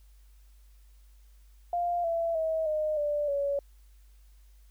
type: tone with pitch steps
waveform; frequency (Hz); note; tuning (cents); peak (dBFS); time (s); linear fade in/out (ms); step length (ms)
sine; 698.5 / 669.3 / 641.3 / 614.4 / 588.7 / 564.1; F5 / E5 / E5 / D#5 / D5 / C#5; 0 / +26 / -48 / -22 / +4 / +30; -26; 1.73-3.59; 2; 310
effects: added 50 Hz sine -53 dBFS peak until 4.7 s + white hiss -69 dBFS RMS until 4.7 s